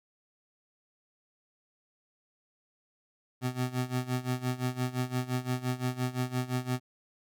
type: tone with tremolo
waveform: 25% pulse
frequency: 126.2 Hz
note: B2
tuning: 38 cents sharp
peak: -23 dBFS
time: 3.41-6.8 s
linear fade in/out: 50 ms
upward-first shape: sine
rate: 5.8 Hz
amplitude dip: 85%
effects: none